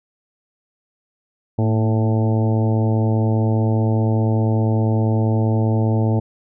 harmonic tone with a mistuned harmonic, 110 Hz, A2, in tune, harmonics 1 / 2 / 3 / 4 / 5 / 6 / 7 / 8, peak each -16 / -22 / -26 / -28 / -30 / -32 / -33 / -34 dBFS, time 1.58-6.2 s, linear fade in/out 10 ms, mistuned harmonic 2, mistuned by +40 cents, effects none

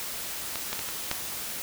clicks, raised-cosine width 0.2 ms, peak -14 / -12 / -15 / -18 / -9 dBFS, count 5, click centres 0.557 / 0.73 / 0.792 / 0.889 / 1.114 s, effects white hiss -35 dBFS RMS until 1.62 s

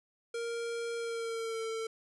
square tone with pitch glide, 466.2 to 448.2 Hz, A#4 to A4, 0 to +32 cents, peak -35 dBFS, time 0.34-1.87 s, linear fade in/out 5 ms, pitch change -68 cents, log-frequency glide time 0.96-1.65 s, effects resampled to 24000 Hz

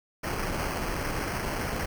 pink noise with sample-and-hold, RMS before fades -31 dBFS, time 0.23-1.86 s, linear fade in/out 10 ms, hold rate 3675 Hz, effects none

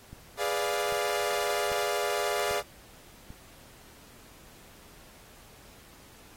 click train, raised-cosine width 5 ms, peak -32 dBFS, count 5, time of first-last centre 0.13-3.305 s, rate 1.26 Hz
sawtooth chord, G# diminished seventh, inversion none, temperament equal, 415.3 / 493.9 / 587.3 / 698.5 Hz, G#4 / B4 / D5 / F5, 0 / 0 / 0 / 0 cents, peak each -28 / -31 / -28 / -29 dBFS, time 0.37-2.63 s, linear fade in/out 50 ms
effects pink hiss -54 dBFS RMS until 6.36 s + AAC 48 kbps

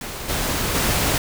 pink noise with level steps, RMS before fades -31 / -23 / -20 dBFS, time 0.01-1.18 s, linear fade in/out 2 ms, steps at 0.28 / 0.74 s, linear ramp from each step 20 ms, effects none

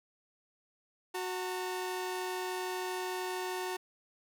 sawtooth tone pair together, 368.6 / 905 Hz, F#4 / A5, -7 / +48 cents, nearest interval octave + major third, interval 1555 cents, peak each -32 / -36 dBFS, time 1.14-3.77 s, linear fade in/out 10 ms, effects none

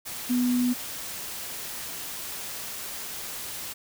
sine tone in noise, 246.9 Hz, B3, in tune, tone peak -21 dBFS, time 0.29-0.74 s, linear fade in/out 20 ms, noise white, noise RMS -36 dBFS, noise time 0.05-3.74 s, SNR +12 dB, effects none

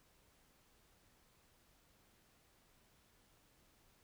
silence, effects pink hiss -71 dBFS RMS until 4.03 s

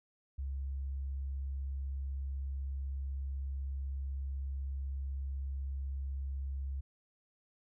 sine tone, 68 Hz, C#2, 33 cents flat, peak -35 dBFS, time 0.38-6.81 s, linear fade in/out 10 ms, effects none

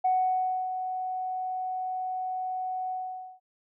sine tone with ADSR envelope, 743 Hz, F#5, 7 cents sharp, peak -20 dBFS, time 0.04-3.4 s, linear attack 11 ms, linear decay 630 ms, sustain -9 dB, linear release 490 ms, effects tanh soft clip ceiling -16 dBFS

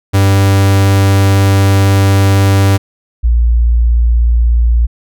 45% pulse / sine tone pair in turn, 98 / 58.27 Hz, G2 / A#1, 0 / 0 cents, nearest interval major sixth, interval 900 cents, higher first, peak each -6 dBFS, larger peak neither, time 0.13-2.78 / 3.23-4.87 s, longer first, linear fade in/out 20 ms, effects none

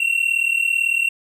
triangle tone pair together, 2711 / 2749 Hz, E7 / F7, +48 / -28 cents, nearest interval unison, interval 24 cents, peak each -18 dBFS, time 0-1.09 s, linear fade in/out 5 ms, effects none

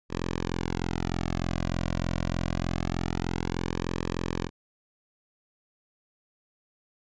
sawtooth tone with flanger, 43.29 Hz, F1, 14 cents flat, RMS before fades -30 dBFS, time 0.09-4.5 s, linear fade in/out 50 ms, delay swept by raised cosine 1.4 to 2.37 ms, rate 0.25 Hz, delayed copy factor -1, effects resampled to 16000 Hz

